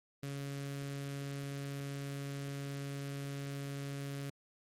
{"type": "tone with notch filter", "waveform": "sawtooth", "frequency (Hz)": 139.9, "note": "C#3", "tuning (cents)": 16, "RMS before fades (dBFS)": -41, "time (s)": [0.23, 4.3], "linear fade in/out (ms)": 2, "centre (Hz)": 890, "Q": 1.4, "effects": ["MP3 64 kbps"]}